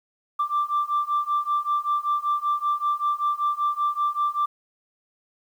sine beating tone pair, 1174.7 / 1179.9 Hz, D6 / D6, 0 / +8 cents, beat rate 5.2 Hz, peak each -24 / -23 dBFS, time 0.39-4.46 s, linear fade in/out 10 ms, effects tanh soft clip ceiling -16 dBFS + 9-bit

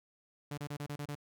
sawtooth tone bursts, 145.7 Hz, D3, 13 cents flat, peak -34 dBFS, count 7, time 0.51-1.152 s, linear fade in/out 5 ms, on 66 ms, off 30 ms, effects none

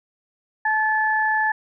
sine tone pair together, 867 / 1734 Hz, A5 / A6, -26 / -26 cents, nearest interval octave, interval 1200 cents, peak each -21 / -20 dBFS, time 0.65-1.52 s, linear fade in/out 5 ms, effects none

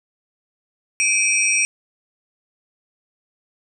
sine tone cluster, 2350 / 2546 / 5670 / 8380 Hz, D7 / D#7 / F8 / C9, +1 / +39 / +25 / +2 cents, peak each -21 dBFS, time 1-1.65 s, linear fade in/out 0 ms, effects none

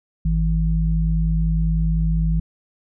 sine tone pair together, 52.16 / 161.9 Hz, G#1 / E3, +8 / -31 cents, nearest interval octave + minor sixth, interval 1961 cents, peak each -18 / -20 dBFS, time 0.25-2.4 s, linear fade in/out 5 ms, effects none

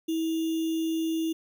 sine tone with sample-and-hold, 324.2 Hz, E4, 29 cents flat, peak -25 dBFS, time 0.08-1.33 s, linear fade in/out 10 ms, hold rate 3150 Hz, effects none

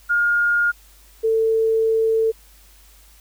sine tone pair in turn, 1420 / 446.3 Hz, F6 / A4, +28 / +25 cents, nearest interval octave + minor sixth, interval 2003 cents, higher first, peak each -15 dBFS, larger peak neither, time 0.09-0.72 / 1.23-2.32 s, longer second, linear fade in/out 20 ms, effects added 50 Hz sine -49 dBFS peak until 3.2 s + white hiss -52 dBFS RMS until 3.2 s

